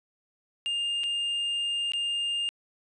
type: tone with dropouts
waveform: triangle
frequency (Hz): 2812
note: F7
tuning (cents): +11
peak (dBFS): -25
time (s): 0.66-2.49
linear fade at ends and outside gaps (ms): 0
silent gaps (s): 1.035-1.039 / 1.92-1.935
effects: resampled to 24000 Hz